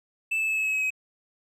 triangle tone with pitch steps, 2637 / 2620 / 2604 / 2587 / 2571 / 2555 / 2538 Hz, E7 / E7 / E7 / E7 / E7 / D#7 / D#7, 0 / -11 / -22 / -33 / -44 / +45 / +34 cents, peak -22 dBFS, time 0.31-0.905 s, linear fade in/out 10 ms, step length 85 ms, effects none

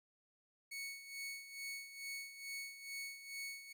sawtooth tone with tremolo, 2217 Hz, C#7, in tune, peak -39 dBFS, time 0.71-3.73 s, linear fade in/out 10 ms, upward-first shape sine, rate 2.3 Hz, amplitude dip 70%, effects 13-bit

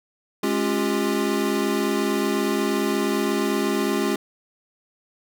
square tone cluster, 209 / 274.4 / 350.9 / 399.4 Hz, G#3 / C#4 / F4 / G4, +11 / -17 / +8 / +32 cents, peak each -27 dBFS, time 0.43-4.16 s, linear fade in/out 5 ms, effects none

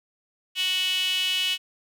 sawtooth tone with high-pass filter, 370 Hz, F#4, in tune, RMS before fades -25 dBFS, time 0.55-1.58 s, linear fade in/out 50 ms, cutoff 2900 Hz, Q 8.2, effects none

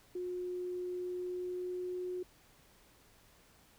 sine tone with pitch glide, 360 to 362.7 Hz, F#4 to F#4, -47 to -34 cents, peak -36 dBFS, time 0.15-2.23 s, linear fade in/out 5 ms, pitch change +13 cents, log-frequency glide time 0.93-2.05 s, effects pink hiss -64 dBFS RMS until 3.78 s

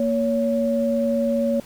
sine tone pair together, 233.1 / 561.2 Hz, A#3 / C#5, 0 / +21 cents, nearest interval octave + minor third, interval 1521 cents, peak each -21 dBFS, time 0-1.6 s, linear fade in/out 2 ms, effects pink hiss -46 dBFS RMS until 1.65 s

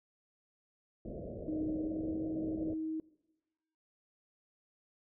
white low-pass noise, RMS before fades -43 dBFS, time 1.05-2.74 s, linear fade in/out 2 ms, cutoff 640 Hz, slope 96 dB/octave
sine tone with pitch glide, 311.1 to 316.7 Hz, D#4 to D#4, 0 to +31 cents, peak -34 dBFS, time 1.48-3 s, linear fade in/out 2 ms, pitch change +31 cents, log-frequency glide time 1.71-1.99 s
effects noise-tail reverb RT60 1.0 s tail -20 dB re dry

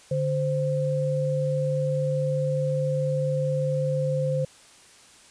sine tone pair together, 145.9 / 520.4 Hz, D3 / C5, -11 / -9 cents, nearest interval octave + minor seventh, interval 2202 cents, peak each -25 dBFS, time 0.11-4.45 s, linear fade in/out 5 ms, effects white hiss -52 dBFS RMS until 5.3 s + resampled to 22050 Hz

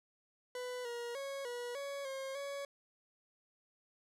40% pulse tone with pitch steps, 497.7 / 475.3 / 551 / 484.2 / 560 / 536 / 561 Hz, B4 / A#4 / C#5 / B4 / C#5 / C5 / C#5, +13 / +34 / -11 / -34 / +18 / +42 / +21 cents, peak -39 dBFS, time 0.55-2.65 s, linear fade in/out 2 ms, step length 300 ms, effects low-pass 11000 Hz 12 dB/octave

